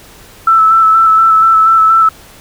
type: tone with vibrato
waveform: sine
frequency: 1319 Hz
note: E6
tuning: 1 cent sharp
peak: -4 dBFS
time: 0.47-2.09 s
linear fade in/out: 5 ms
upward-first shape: square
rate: 4.2 Hz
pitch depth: 17 cents each way
effects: pink hiss -38 dBFS RMS until 2.4 s